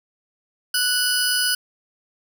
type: tone pair together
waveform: 20% pulse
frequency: 1480 / 4984 Hz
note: F#6 / D#8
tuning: 0 / +2 cents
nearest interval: octave + major sixth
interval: 2102 cents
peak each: -16 dBFS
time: 0.74-1.55 s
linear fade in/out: 5 ms
effects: none